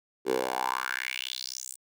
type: tone with high-pass filter sweep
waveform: 10% pulse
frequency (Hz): 63.8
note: C2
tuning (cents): -43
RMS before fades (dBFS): -32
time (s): 0.25-1.77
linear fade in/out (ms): 50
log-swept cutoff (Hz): 380 to 8900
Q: 4.5
effects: none